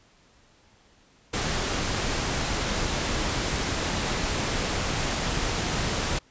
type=noise; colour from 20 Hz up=pink; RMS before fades=-27 dBFS; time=1.33-6.19 s; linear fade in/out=10 ms; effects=pink hiss -59 dBFS RMS until 6.3 s + resampled to 16000 Hz